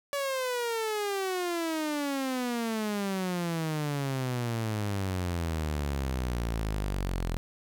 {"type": "exponential sweep", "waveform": "sawtooth", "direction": "down", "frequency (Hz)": [571, 41.44], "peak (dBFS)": -25, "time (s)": [0.13, 7.37], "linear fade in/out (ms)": 0, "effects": ["11-bit"]}